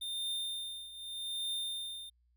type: tone with tremolo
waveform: square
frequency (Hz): 3622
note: A7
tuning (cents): +49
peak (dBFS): -34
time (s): 0.01-2.1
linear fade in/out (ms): 10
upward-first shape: triangle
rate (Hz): 0.83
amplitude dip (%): 80
effects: added 60 Hz sine -68 dBFS peak until 2.36 s

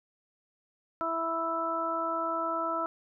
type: harmonic tone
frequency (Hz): 329.6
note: E4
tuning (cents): 0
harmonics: 1 / 2 / 3 / 4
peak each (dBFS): -38 / -34 / -36 / -31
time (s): 1.01-2.86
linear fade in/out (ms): 0
effects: none

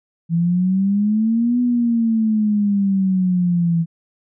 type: exponential two-way sweep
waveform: sine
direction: up then down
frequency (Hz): 164.6 to 246.9 to 164.6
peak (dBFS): -14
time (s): 0.29-3.86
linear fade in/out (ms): 50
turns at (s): 1.6
effects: none

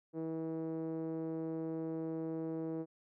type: tone with low-pass filter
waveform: 5% pulse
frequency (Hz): 161.5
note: E3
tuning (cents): -35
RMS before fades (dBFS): -39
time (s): 0.13-2.86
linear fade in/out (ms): 50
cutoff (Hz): 390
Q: 3.4
effects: none

